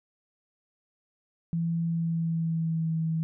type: tone with pitch glide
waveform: sine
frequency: 167 to 161.5 Hz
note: E3 to E3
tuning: +23 to -35 cents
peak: -25 dBFS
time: 1.53-3.23 s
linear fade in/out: 0 ms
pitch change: -58 cents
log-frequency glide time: 1.83-2.96 s
effects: none